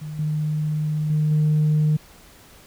sine tone with level steps, 152.7 Hz, D#3, 32 cents flat, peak -29 / -20 / -16 / -14 dBFS, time 0.01-1.97 s, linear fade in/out 10 ms, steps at 0.19 / 1.1 / 1.31 s, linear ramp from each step 2 ms, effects tanh soft clip ceiling -13 dBFS + pink hiss -49 dBFS RMS until 2.66 s

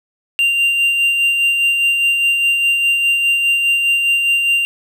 triangle tone with tremolo, 2780 Hz, F7, 9 cents flat, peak -9 dBFS, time 0.39-4.65 s, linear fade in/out 0 ms, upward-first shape sine, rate 4.9 Hz, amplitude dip 35%, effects none

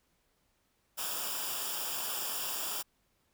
white noise with comb filter, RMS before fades -36 dBFS, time 0.97-2.83 s, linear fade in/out 20 ms, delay 0.48 ms, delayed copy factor -0.75, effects pink hiss -74 dBFS RMS until 3.33 s

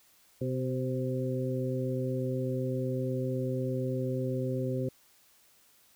harmonic tone with a mistuned harmonic, 128.1 Hz, C3, 36 cents flat, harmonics 1 / 2 / 3 / 4, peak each -32 / -35 / -36 / -36 dBFS, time 0.41-4.89 s, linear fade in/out 5 ms, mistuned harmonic 4, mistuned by +26 cents, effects white hiss -63 dBFS RMS until 5.95 s

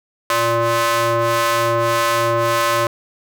sawtooth ring-modulated tone, 233.1 Hz, A#3, in tune, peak -8 dBFS, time 0.3-2.87 s, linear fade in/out 2 ms, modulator 815 Hz, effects none

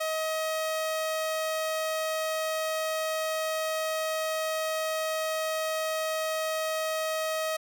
sawtooth tone, 633 Hz, D#5, 30 cents sharp, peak -24 dBFS, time 0-7.57 s, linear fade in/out 10 ms, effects none

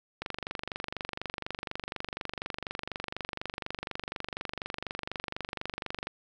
click train, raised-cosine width 0.3 ms, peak -18 dBFS, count 142, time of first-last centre 0.22-6.071 s, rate 24.1 Hz, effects none

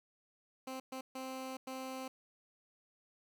15% pulse tone bursts at uneven times, 261.6 Hz, C4, in tune, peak -35 dBFS, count 4, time 0.67-0.8 / 0.92-1.01 / 1.15-1.57 / 1.67-2.08 s, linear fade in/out 5 ms, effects none

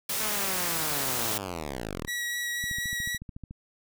white noise, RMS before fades -30 dBFS, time 0.09-1.38 s, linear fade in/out 5 ms
5% pulse linear sweep, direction down, 220 to 32.21 Hz, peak -22 dBFS, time 0.2-2.08 s, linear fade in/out 10 ms
sawtooth tone with vibrato, 1923 Hz, B6, 47 cents flat, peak -26 dBFS, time 2.07-3.18 s, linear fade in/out 20 ms, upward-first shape sine, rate 4 Hz, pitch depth 10 cents each way
click train, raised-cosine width 5 ms, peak -28 dBFS, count 13, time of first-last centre 2.64-3.51 s, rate 13.8 Hz
effects none

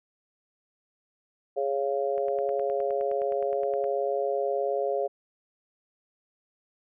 sine chord, Db major, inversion second, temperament just, 415.8 / 554.4 / 693 Hz, Ab4 / Db5 / F5, +2 / 0 / -14 cents, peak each -29 / -28 / -31 dBFS, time 1.56-5.08 s, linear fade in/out 20 ms
click train, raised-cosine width 0.5 ms, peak -31 dBFS, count 17, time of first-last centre 2.18-3.841 s, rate 9.63 Hz
effects none

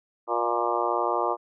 harmonic tone with a mistuned harmonic, 118.7 Hz, A#2, 32 cents sharp, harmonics 3 / 4 / 5 / 6 / 7 / 8 / 9 / 10, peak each -31 / -31 / -31 / -31 / -31 / -31 / -31 / -31 dBFS, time 0.27-1.37 s, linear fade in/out 50 ms, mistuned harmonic 6, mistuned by -31 cents, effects none

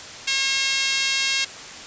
5% pulse tone with high-pass filter, 541 Hz, C#5, 42 cents flat, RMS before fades -22 dBFS, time 0.27-1.45 s, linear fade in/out 10 ms, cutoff 2200 Hz, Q 1.3, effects white hiss -37 dBFS RMS until 1.86 s + resampled to 16000 Hz

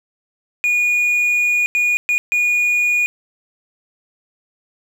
triangle tone bursts at uneven times, 2447 Hz, D#7, 29 cents flat, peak -12 dBFS, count 4, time 0.64-1.66 / 1.75-1.97 / 2.09-2.18 / 2.32-3.06 s, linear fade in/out 0 ms, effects 9-bit

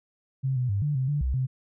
sine tone with pitch steps, 133.2 / 125.6 / 99.7 / 147.3 / 130.8 / 145.9 / 64.4 / 130 Hz, C3 / B2 / G2 / D3 / C3 / D3 / C2 / C3, +31 / +30 / +30 / +6 / 0 / -11 / -27 / -11 cents, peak -23 dBFS, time 0.43-1.47 s, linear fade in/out 20 ms, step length 130 ms, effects none

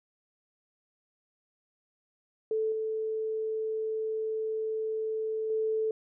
sine tone with level steps, 438.7 Hz, A4, 5 cents flat, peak -26 / -29 / -26 dBFS, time 2.51-5.91 s, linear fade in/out 2 ms, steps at 2.72 / 5.5 s, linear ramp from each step 2 ms, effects none

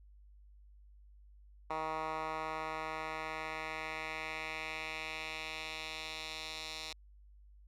10% pulse tone with band-pass filter sweep, 157.7 Hz, D#3, 24 cents sharp, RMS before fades -41 dBFS, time 1.7-6.93 s, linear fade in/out 5 ms, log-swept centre 1100 to 4200 Hz, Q 1.8, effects added 50 Hz sine -56 dBFS peak until 7.67 s

